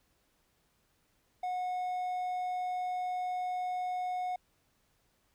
triangle tone, 729 Hz, F#5, 26 cents flat, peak -30 dBFS, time 1.43-4.36 s, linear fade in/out 5 ms, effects pink hiss -73 dBFS RMS until 5.34 s

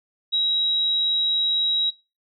sine tone, 3846 Hz, B7, 47 cents flat, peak -18 dBFS, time 0.32-1.91 s, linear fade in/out 20 ms, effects noise-tail reverb RT60 0.3 s tail -24 dB re dry

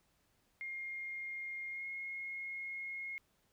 sine tone with pitch glide, 2127 to 2155 Hz, C7 to C#7, +28 to -49 cents, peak -40 dBFS, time 0.61-3.18 s, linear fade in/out 0 ms, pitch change +23 cents, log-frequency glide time 1.69-1.86 s, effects pink hiss -75 dBFS RMS until 3.52 s

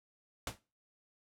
pink noise with exponential decay, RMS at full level -34 dBFS, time 0.47-0.59 s, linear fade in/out 2 ms, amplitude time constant 25 ms, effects noise-tail reverb RT60 0.3 s tail -19 dB re dry + low-pass 12000 Hz 12 dB/octave

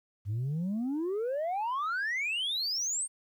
sine exponential sweep, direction up, 96.5 to 8880 Hz, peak -27 dBFS, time 0.25-3.08 s, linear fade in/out 50 ms, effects tanh soft clip ceiling -28 dBFS + 11-bit

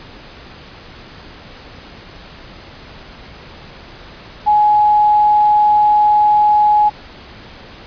sine tone, 840 Hz, G#5, 19 cents sharp, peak -8 dBFS, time 4.46-6.9 s, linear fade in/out 20 ms, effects pink hiss -37 dBFS RMS until 7.86 s + resampled to 11025 Hz

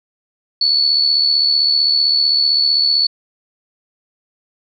sine tone with amplitude modulation, 4435 Hz, C#8, in tune, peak -9 dBFS, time 0.61-3.07 s, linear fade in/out 5 ms, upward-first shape sine, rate 75.6 Hz, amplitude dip 50%, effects none

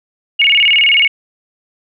sine tone with vibrato, 2512 Hz, D#7, 16 cents sharp, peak -7 dBFS, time 0.39-1.08 s, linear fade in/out 10 ms, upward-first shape square, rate 19 Hz, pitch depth 220 cents each way, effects none

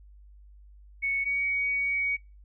sine tone pair in turn, 2217 / 2249 Hz, C#7 / C#7, 0 / +24 cents, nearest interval unison, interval 24 cents, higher second, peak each -25 dBFS, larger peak neither, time 1.02-1.25 / 1.25-2.17 s, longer second, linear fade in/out 20 ms, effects noise-tail reverb RT60 0.3 s tail -25 dB re dry + added 50 Hz sine -49 dBFS peak until 2.44 s

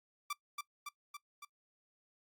sawtooth tone with echo, 1170 Hz, D6, 7 cents flat, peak -32 dBFS, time 0.3-0.33 s, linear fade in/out 5 ms, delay 280 ms, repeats 4, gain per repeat -3 dB, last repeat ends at 1.45 s, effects noise-tail reverb RT60 0.1 s tail -20 dB re dry + Opus 48 kbps

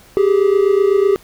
triangle tone pair together, 389.1 / 417.1 Hz, G4 / G#4, -13 / +7 cents, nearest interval minor second, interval 120 cents, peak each -10 / -13 dBFS, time 0.17-1.16 s, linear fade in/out 0 ms, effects pink hiss -46 dBFS RMS until 1.23 s

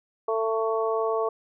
harmonic tone, 223.1 Hz, A3, 24 cents sharp, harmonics 2 / 3 / 4 / 5, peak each -25 / -29 / -34 / -30 dBFS, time 0.28-1.29 s, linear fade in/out 5 ms, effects none

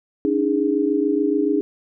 sine tone cluster, 284.7 / 311.7 / 411.5 Hz, C#4 / D#4 / G#4, +46 / +3 / -16 cents, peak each -21 dBFS, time 0.25-1.61 s, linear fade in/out 0 ms, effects none

